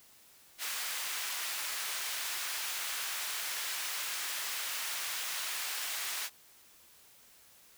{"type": "high-pass noise", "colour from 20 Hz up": "pink", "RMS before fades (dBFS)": -37, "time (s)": [0.58, 6.3], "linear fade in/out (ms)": 50, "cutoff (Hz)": 1500, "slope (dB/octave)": 12, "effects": ["white hiss -60 dBFS RMS until 7.77 s"]}